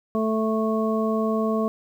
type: harmonic tone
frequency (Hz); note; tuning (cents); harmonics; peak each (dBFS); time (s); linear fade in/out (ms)
220; A3; 0; 1 / 2 / 3 / 5; -23 / -26 / -28 / -30; 0.15-1.68; 0
effects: 9-bit